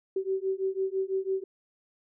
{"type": "beating tone pair", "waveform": "sine", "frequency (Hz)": [380.1, 386.1], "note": ["F#4", "G4"], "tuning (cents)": [47, -26], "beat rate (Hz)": 6, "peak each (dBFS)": -30, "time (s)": [0.16, 1.44], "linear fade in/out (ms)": 5, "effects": []}